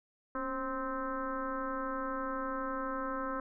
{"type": "tone with frequency modulation", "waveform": "sine", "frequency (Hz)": 787, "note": "G5", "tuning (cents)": 7, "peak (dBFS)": -33, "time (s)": [0.35, 3.4], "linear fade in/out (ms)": 2, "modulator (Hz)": 257, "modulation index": 2.6, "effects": []}